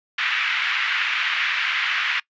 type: band-pass noise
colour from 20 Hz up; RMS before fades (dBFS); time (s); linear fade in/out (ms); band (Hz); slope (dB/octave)
white; -23; 0.18-2.2; 5; 1400 to 2700; 24
effects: noise-tail reverb RT60 0.1 s tail -23 dB re dry + resampled to 16000 Hz